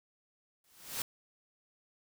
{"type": "noise with exponential growth", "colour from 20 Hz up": "white", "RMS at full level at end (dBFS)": -33, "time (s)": [0.64, 1.02], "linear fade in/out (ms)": 2, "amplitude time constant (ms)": 82, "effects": []}